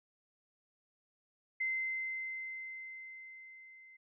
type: tone with level ramp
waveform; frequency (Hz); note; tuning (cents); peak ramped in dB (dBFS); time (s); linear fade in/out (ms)
sine; 2070; C7; -19; -31 to -55; 1.6-3.97; 10
effects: none